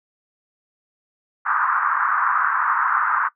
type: band-pass noise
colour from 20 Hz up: white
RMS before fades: -20 dBFS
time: 1.45-3.29 s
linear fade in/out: 20 ms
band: 1000 to 1500 Hz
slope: 48 dB/octave
effects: noise-tail reverb RT60 0.1 s tail -19 dB re dry